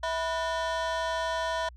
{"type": "ring-modulated tone", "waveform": "35% pulse", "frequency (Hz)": 818, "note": "G#5", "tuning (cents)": -26, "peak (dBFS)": -23, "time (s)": [0.03, 1.69], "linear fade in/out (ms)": 5, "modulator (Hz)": 166, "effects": ["added 60 Hz sine -46 dBFS peak until 1.76 s", "low-pass 5000 Hz 12 dB/octave"]}